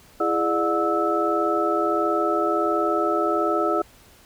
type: tone cluster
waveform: sine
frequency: 334 / 415.4 / 600 / 722 / 1308 Hz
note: E4 / G#4 / D5 / F#5 / E6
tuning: +23 / 0 / +37 / -43 / -14 cents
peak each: -25 / -26 / -26 / -28 / -24 dBFS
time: 0.2-3.82 s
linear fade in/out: 5 ms
effects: pink hiss -52 dBFS RMS until 4.25 s